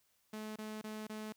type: tone bursts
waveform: sawtooth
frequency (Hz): 215.4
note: A3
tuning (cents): -37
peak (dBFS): -38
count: 4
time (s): 0.33-1.325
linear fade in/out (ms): 5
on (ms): 230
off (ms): 25
effects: white hiss -75 dBFS RMS until 1.36 s